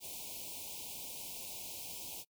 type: band-stop noise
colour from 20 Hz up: white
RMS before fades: -45 dBFS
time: 0-2.25 s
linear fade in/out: 50 ms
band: 990 to 2300 Hz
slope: 96 dB/octave
effects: noise-tail reverb RT60 0.1 s tail -25 dB re dry